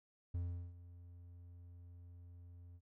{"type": "tone with ADSR envelope", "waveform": "triangle", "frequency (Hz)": 87.31, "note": "F2", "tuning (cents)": 0, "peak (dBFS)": -34, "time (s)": [0.34, 2.81], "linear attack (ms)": 8, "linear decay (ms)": 380, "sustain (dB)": -17, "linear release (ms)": 55, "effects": []}